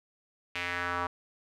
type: tone with band-pass filter sweep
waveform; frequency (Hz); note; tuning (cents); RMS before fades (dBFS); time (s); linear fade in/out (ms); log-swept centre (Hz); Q
square; 88; F2; +14; -33; 0.55-1.07; 5; 2500 to 1100; 2.6
effects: none